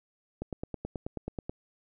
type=click train; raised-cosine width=2 ms; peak=-21 dBFS; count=11; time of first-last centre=0.42-1.495 s; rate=9.3 Hz; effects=none